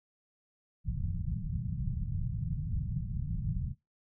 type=low-pass noise; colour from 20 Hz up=white; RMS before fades=-34 dBFS; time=0.84-3.75 s; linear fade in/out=50 ms; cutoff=170 Hz; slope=48 dB/octave; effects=noise-tail reverb RT60 0.2 s tail -21 dB re dry